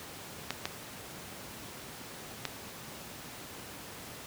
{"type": "clicks", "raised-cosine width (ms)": 0.2, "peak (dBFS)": -14, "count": 3, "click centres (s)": [0.506, 0.655, 2.453], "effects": ["pink hiss -45 dBFS RMS until 4.26 s", "high-pass 100 Hz 12 dB/octave"]}